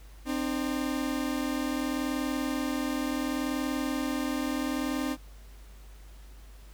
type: tone pair together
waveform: 40% pulse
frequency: 261.9 / 302.6 Hz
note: C4 / D#4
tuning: +2 / -48 cents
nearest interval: minor third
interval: 250 cents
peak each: -30 / -31 dBFS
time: 0.25-5.17 s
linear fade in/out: 50 ms
effects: added 50 Hz sine -46 dBFS peak until 6.73 s + pink hiss -58 dBFS RMS until 6.73 s